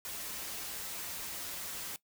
white noise with comb filter, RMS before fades -41 dBFS, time 0.05-1.96 s, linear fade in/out 0 ms, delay 8 ms, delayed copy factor -0.55, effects noise-tail reverb RT60 0.1 s tail -19 dB re dry

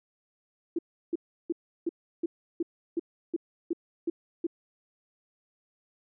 sine tone bursts, 336.8 Hz, E4, 37 cents sharp, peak -25 dBFS, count 11, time 0.76-4.468 s, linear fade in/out 5 ms, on 28 ms, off 340 ms, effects none

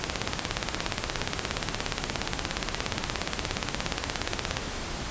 click train, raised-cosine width 0.2 ms, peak -8 dBFS, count 78, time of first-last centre 0.04-4.569 s, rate 17 Hz, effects pink hiss -34 dBFS RMS until 5.1 s + resampled to 16000 Hz

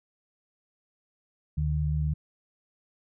sine tone pair together, 74.4 / 151.01 Hz, D2 / D3, +23 / +49 cents, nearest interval octave, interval 1226 cents, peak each -27 dBFS, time 1.57-2.14 s, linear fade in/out 10 ms, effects none

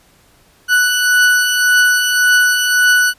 40% pulse beating tone pair, 1480 / 1481.8 Hz, F#6 / F#6, 0 / +2 cents, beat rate 1.8 Hz, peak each -17 / -10 dBFS, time 0.68-3.14 s, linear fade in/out 50 ms, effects pink hiss -51 dBFS RMS until 3.18 s + resampled to 32000 Hz

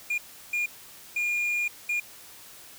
triangle tone bursts at uneven times, 2421 Hz, D#7, 48 cents flat, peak -23 dBFS, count 4, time 0.1-0.18 / 0.53-0.66 / 1.16-1.68 / 1.89-2 s, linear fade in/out 5 ms, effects white hiss -48 dBFS RMS until 2.78 s

